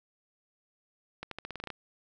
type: accelerating click train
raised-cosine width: 0.3 ms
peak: -22 dBFS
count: 10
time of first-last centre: 1.23-1.703 s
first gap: 83 ms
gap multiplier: 0.88
effects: none